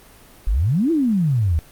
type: exponential two-way sweep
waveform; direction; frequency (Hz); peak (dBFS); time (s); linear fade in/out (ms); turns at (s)
sine; up then down; 41.48 to 345 to 73.7; -15; 0.47-1.59; 0; 0.91
effects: pink hiss -47 dBFS RMS until 1.71 s + Opus 32 kbps